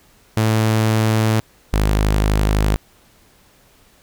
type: tone pair in turn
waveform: sawtooth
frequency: 110 / 51.91 Hz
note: A2 / G#1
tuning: 0 / 0 cents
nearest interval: octave + minor second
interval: 1300 cents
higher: first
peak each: -10 dBFS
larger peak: neither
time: 0.37-1.4 / 1.73-2.76 s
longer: neither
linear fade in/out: 0 ms
effects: pink hiss -53 dBFS RMS until 4.02 s